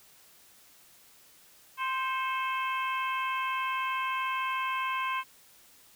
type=harmonic tone with a mistuned harmonic; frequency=523.3 Hz; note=C5; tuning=in tune; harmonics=2 / 3 / 4 / 5 / 6; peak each=-30 / -38 / -39 / -37 / -43 dBFS; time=1.77-5.24 s; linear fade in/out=50 ms; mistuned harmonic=4; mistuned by=+63 cents; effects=white hiss -58 dBFS RMS until 5.95 s